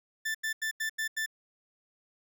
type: tone bursts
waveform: 40% pulse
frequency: 1766 Hz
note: A6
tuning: 6 cents sharp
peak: -29 dBFS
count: 6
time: 0.25-1.262 s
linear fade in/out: 10 ms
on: 97 ms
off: 86 ms
effects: none